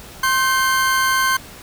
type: tone pair together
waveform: 40% pulse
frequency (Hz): 1058 / 1545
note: C6 / G6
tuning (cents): +19 / -26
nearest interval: perfect fifth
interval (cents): 655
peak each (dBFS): -17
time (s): 0.23-1.37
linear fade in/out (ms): 5
effects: pink hiss -39 dBFS RMS until 1.62 s